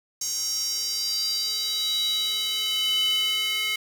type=tone with high-pass filter sweep; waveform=square; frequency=429.7 Hz; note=A4; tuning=41 cents flat; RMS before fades=-26 dBFS; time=0.21-3.76 s; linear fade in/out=5 ms; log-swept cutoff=6100 to 2500 Hz; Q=6.9; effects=7-bit